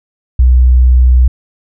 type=tone; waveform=sine; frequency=62.5 Hz; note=B1; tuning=21 cents sharp; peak=-3 dBFS; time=0.39-1.28 s; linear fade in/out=5 ms; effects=none